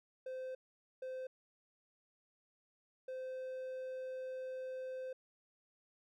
triangle tone bursts at uneven times, 517 Hz, C5, 21 cents flat, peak -39 dBFS, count 3, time 0.26-0.55 / 1.02-1.27 / 3.08-5.13 s, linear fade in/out 5 ms, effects none

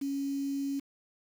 sine tone with quantisation, 277.2 Hz, C#4, in tune, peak -30 dBFS, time 0.01-0.8 s, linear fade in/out 10 ms, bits 8, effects none

